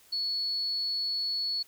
sine tone, 4400 Hz, C#8, 14 cents flat, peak -28 dBFS, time 0.12-1.63 s, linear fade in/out 10 ms, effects white hiss -59 dBFS RMS until 1.67 s

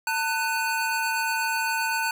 square tone cluster, 898 / 1494 / 2487 Hz, A5 / F#6 / D#7, +35 / +16 / -1 cents, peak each -28 / -28 / -33 dBFS, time 0.07-2.11 s, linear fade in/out 2 ms, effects none

